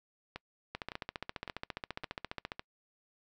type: two click trains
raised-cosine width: 0.3 ms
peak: -24 / -21 dBFS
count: 5 / 27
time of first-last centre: 0.36-2.595 / 0.75-2.519 s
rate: 1.79 / 14.7 Hz
effects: noise-tail reverb RT60 0.1 s tail -26 dB re dry